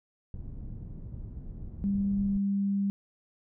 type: low-pass noise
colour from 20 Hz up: pink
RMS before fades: -40 dBFS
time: 0.34-2.38 s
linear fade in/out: 2 ms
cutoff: 150 Hz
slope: 12 dB/octave
type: tone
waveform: sine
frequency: 198.7 Hz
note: G3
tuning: 24 cents sharp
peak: -25 dBFS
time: 1.84-2.9 s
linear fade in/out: 0 ms
effects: none